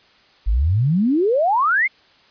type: exponential sweep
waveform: sine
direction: up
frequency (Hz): 46.25 to 2220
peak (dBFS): -14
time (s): 0.46-1.88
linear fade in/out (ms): 20
effects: white hiss -53 dBFS RMS until 2.3 s + resampled to 11025 Hz